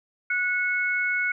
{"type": "tone pair together", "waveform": "sine", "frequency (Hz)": [1467, 2198], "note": ["F#6", "C#7"], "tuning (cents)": [-15, -15], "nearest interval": "perfect fifth", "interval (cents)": 700, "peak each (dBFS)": -25, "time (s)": [0.3, 1.32], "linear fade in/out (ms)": 5, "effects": []}